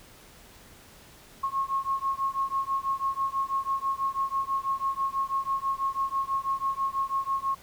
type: beating tone pair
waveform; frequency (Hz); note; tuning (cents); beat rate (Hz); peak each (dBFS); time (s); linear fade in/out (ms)
sine; 1083 / 1089.1; C#6 / C#6; -41 / -31; 6.1; -29; 1.43-7.55; 10
effects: pink hiss -52 dBFS RMS until 7.62 s